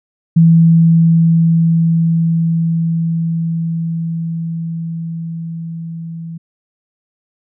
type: tone with level ramp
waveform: sine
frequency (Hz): 165.2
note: E3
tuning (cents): +4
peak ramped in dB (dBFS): -4 to -24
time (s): 0.36-6.38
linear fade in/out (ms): 10
effects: none